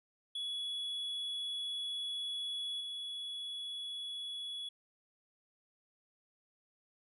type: tone with level steps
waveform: triangle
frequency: 3384 Hz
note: G#7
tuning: 32 cents sharp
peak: -35 / -38 dBFS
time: 0.35-4.69 s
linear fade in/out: 5 ms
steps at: 2.8 s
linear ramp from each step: 10 ms
effects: resampled to 32000 Hz